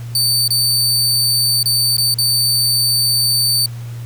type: tone with dropouts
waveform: sawtooth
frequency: 4567 Hz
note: D8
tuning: 49 cents flat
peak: -10 dBFS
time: 0.15-3.66 s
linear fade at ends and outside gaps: 2 ms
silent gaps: 0.479-0.505 / 1.63-1.657 / 1.968-1.981 / 2.142-2.185 s
effects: added 118 Hz sine -25 dBFS peak until 4.05 s + pink hiss -42 dBFS RMS until 4.05 s